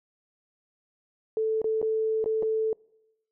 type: tone with dropouts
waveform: sine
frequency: 440 Hz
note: A4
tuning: in tune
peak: -23 dBFS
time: 1.37-2.73 s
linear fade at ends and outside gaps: 1 ms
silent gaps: 1.617-1.643 / 1.816-1.827 / 2.242-2.259 / 2.425-2.43 s
effects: noise-tail reverb RT60 0.9 s tail -25 dB re dry